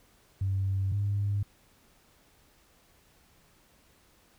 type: tone pair in turn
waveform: sine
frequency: 96.6 / 101.2 Hz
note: G2 / G#2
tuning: -25 / -44 cents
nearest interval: minor second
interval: 81 cents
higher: second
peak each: -25 dBFS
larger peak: neither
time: 0.41-0.92 / 0.92-1.43 s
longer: neither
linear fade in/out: 5 ms
effects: tanh soft clip ceiling -21 dBFS + pink hiss -63 dBFS RMS until 4.38 s